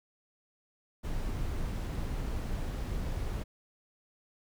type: noise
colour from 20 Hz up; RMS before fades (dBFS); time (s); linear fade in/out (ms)
brown; -34; 1.03-3.44; 20
effects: none